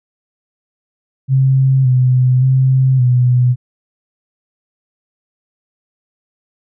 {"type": "tone with pitch steps", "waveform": "sine", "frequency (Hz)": [133.2, 127.2, 131.4, 124.4], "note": ["C3", "C3", "C3", "B2"], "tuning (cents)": [31, -48, 8, 13], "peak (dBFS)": -8, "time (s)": [1.28, 3.56], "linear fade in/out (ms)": 50, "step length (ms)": 570, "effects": []}